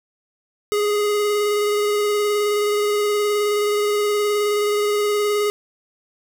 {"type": "tone with vibrato", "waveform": "square", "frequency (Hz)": 415.3, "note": "G#4", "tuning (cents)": 0, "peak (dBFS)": -18, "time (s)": [0.72, 5.5], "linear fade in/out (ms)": 0, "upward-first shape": "square", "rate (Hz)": 19, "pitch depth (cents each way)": 13, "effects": []}